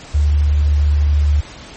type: tone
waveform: sine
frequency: 73.42 Hz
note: D2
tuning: in tune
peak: -10 dBFS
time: 0.14-1.41 s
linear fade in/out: 10 ms
effects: pink hiss -36 dBFS RMS until 1.76 s + MP3 32 kbps